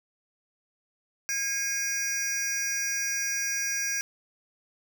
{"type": "tone cluster", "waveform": "square", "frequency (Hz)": [1625, 2164, 2454, 5780], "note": ["G#6", "C#7", "D#7", "F#8"], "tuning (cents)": [-38, -42, -25, -41], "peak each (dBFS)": [-33, -39, -39, -30], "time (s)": [1.29, 4.01], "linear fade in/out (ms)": 0, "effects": []}